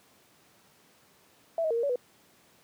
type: tone with pitch steps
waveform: sine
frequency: 662 / 630 / 462.1 / 468.5 / 566 / 492.7 Hz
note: E5 / D#5 / A#4 / A#4 / C#5 / B4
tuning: +7 / +21 / -15 / +9 / +36 / -4 cents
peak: -25 dBFS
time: 1.58-1.958 s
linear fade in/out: 2 ms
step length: 63 ms
effects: pink hiss -61 dBFS RMS until 2.63 s + high-pass 150 Hz 12 dB/octave